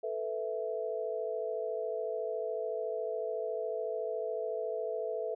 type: chord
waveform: sine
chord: A suspended second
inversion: none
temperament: equal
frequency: 440 / 493.9 / 659.3 Hz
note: A4 / B4 / E5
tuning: 0 / 0 / 0 cents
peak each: -36 / -38 / -37 dBFS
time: 0.03-5.35 s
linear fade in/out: 10 ms
effects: none